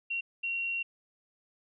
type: tone bursts at uneven times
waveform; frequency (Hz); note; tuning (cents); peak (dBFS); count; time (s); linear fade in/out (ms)
sine; 2744; F7; -31; -30; 2; 0.1-0.21 / 0.43-0.83; 10
effects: none